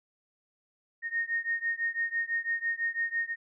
sine beating tone pair, 1847 / 1853 Hz, A#6 / A#6, -16 / -11 cents, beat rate 6 Hz, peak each -31 / -32 dBFS, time 1.02-3.36 s, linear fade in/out 50 ms, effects none

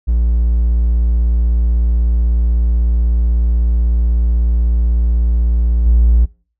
triangle tone with level steps, 58.1 Hz, A#1, 5 cents flat, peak -8 / -4 dBFS, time 0.07-6.26 s, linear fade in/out 20 ms, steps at 5.86 s, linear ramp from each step 2 ms, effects noise-tail reverb RT60 0.4 s tail -25 dB re dry + tanh soft clip ceiling -1 dBFS

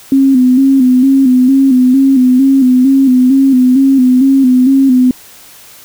sine tone with vibrato, 261.6 Hz, C4, in tune, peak -4 dBFS, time 0.12-5.11 s, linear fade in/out 2 ms, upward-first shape square, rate 2.2 Hz, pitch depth 59 cents each way, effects white hiss -37 dBFS RMS until 5.84 s

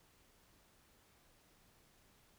silence, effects pink hiss -69 dBFS RMS until 2.38 s

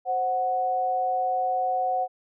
sine tone pair together, 523.6 / 740 Hz, C5 / F#5, +1 / 0 cents, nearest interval tritone, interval 599 cents, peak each -30 / -23 dBFS, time 0.05-2.08 s, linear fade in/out 50 ms, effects none

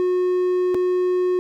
triangle tone with dropouts, 363.3 Hz, F#4, 32 cents flat, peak -15 dBFS, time 0-1.39 s, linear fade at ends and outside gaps 0 ms, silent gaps 0.745-0.75 s, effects none

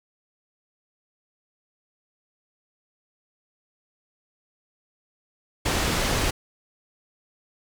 pink low-pass noise, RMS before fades -24 dBFS, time 5.65-6.31 s, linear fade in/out 10 ms, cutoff 8700 Hz, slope 12 dB/octave, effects none

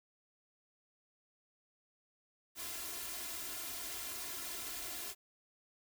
white noise with comb filter, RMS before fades -43 dBFS, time 2.55-5.15 s, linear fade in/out 50 ms, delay 2.9 ms, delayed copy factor +1, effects none

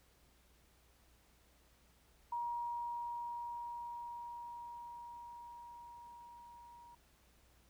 sine tone with level ramp, 950 Hz, A#5, 33 cents sharp, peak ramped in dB -36 to -55 dBFS, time 2.32-6.95 s, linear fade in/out 5 ms, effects added 60 Hz sine -70 dBFS peak until 7.69 s + pink hiss -70 dBFS RMS until 7.69 s

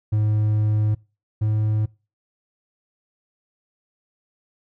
triangle tone pair in turn, 106.7 / 107.5 Hz, G#2 / A2, +47 / -40 cents, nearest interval unison, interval 13 cents, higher second, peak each -15 / -16 dBFS, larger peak first, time 0.12-0.95 / 1.41-1.86 s, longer first, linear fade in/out 10 ms, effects noise-tail reverb RT60 0.3 s tail -23 dB re dry

